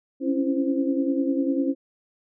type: tone cluster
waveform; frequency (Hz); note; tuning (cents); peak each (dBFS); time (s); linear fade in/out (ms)
sine; 271.8 / 281.8 / 333.9 / 519; C#4 / C#4 / E4 / C5; -34 / +29 / +22 / -14; -23 / -28 / -28 / -31; 0.2-1.75; 50
effects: none